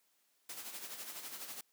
white noise with tremolo, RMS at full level -44 dBFS, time 0.49-1.61 s, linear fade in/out 5 ms, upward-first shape sine, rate 12 Hz, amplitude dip 55%, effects white hiss -75 dBFS RMS until 1.72 s + high-pass 200 Hz 12 dB/octave

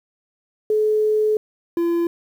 sine / triangle tone pair in turn, 428.7 / 340.3 Hz, A4 / F4, -45 / -45 cents, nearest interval major third, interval 400 cents, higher first, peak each -15 dBFS, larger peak neither, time 0.7-1.37 / 1.77-2.07 s, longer first, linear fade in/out 2 ms, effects 8-bit

